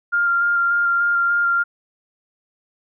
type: tone with vibrato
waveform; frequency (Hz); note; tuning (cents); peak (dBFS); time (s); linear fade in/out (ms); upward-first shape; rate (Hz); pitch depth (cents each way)
sine; 1396.9; F6; 0; -15; 0.12-1.64; 20; square; 3.4; 11
effects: none